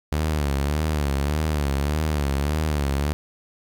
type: tone with vibrato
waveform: sawtooth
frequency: 73.42 Hz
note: D2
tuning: in tune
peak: -17 dBFS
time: 0.12-3.13 s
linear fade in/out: 0 ms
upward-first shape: sine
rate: 1.7 Hz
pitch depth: 110 cents each way
effects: 9-bit